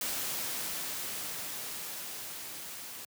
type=noise with level ramp; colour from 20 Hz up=white; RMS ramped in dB=-34 to -44 dBFS; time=0.01-3.05 s; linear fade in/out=2 ms; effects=high-pass 100 Hz 12 dB/octave